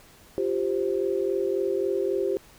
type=chord; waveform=sine; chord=F suspended second; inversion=none; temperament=just; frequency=349.2 / 392.9 / 523.8 Hz; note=F4 / G4 / C5; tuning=0 / +4 / +2 cents; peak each=-29 / -25 / -30 dBFS; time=0.38-2.37 s; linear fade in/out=0 ms; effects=pink hiss -53 dBFS RMS until 2.58 s